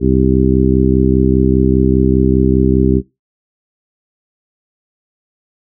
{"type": "harmonic tone", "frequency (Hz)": 65, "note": "C2", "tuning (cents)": -11, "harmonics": [1, 2, 3, 4, 5, 6], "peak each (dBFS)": [-16, -16, -16, -16, -16, -16], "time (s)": [0, 3.02], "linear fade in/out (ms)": 50, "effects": ["noise-tail reverb RT60 0.2 s tail -18 dB re dry"]}